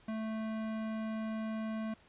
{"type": "tone with hard clipping", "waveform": "sine", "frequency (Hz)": 220, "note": "A3", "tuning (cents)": 0, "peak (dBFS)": -37, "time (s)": [0.08, 1.94], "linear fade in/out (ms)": 5, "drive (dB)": 17, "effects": ["pink hiss -63 dBFS RMS until 2.08 s", "resampled to 8000 Hz"]}